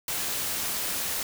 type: noise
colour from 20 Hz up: white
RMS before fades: -30 dBFS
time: 0.08-1.23 s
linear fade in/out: 2 ms
effects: none